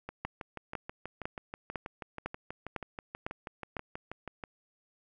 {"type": "two click trains", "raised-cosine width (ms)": 0.5, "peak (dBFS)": [-19, -24], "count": [8, 28], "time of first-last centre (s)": [[0.25, 3.768], [0.09, 4.438]], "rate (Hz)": [1.99, 6.21], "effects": []}